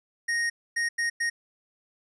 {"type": "tone bursts at uneven times", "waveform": "square", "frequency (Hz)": 1864.7, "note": "A#6", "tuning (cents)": 0, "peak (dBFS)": -25, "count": 4, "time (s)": [[0.28, 0.5], [0.76, 0.89], [0.98, 1.1], [1.2, 1.3]], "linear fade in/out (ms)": 10, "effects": ["resampled to 22050 Hz"]}